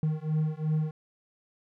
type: beating tone pair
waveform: triangle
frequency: 153.9 / 156.7 Hz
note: D#3 / D#3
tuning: -19 / +13 cents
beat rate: 2.8 Hz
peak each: -27 dBFS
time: 0.03-0.91 s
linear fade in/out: 2 ms
effects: none